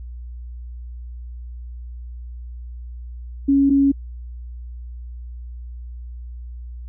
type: tone pair in turn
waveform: sine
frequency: 277.2 / 277.2 Hz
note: C#4 / C#4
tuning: 0 / 0 cents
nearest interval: unison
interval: 0 cents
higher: neither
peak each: -12 dBFS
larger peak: neither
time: 3.48-3.7 / 3.7-3.92 s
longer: neither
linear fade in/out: 10 ms
effects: added 60 Hz sine -31 dBFS peak until 6.88 s